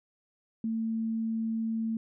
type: tone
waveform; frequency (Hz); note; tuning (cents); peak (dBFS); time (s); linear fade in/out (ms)
sine; 224.4; A3; +34; -28; 0.64-1.97; 2
effects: none